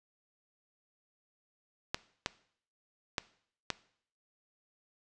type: clicks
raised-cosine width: 0.2 ms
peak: -13 dBFS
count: 4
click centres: 1.945 / 2.261 / 3.182 / 3.703 s
effects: noise-tail reverb RT60 0.6 s tail -19 dB re dry + resampled to 22050 Hz